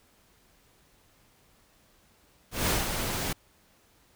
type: noise with ADSR envelope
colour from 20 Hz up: pink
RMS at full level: -25 dBFS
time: 2.51-3.33 s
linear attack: 170 ms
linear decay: 170 ms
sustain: -6 dB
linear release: 6 ms
effects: pink hiss -63 dBFS RMS until 4.15 s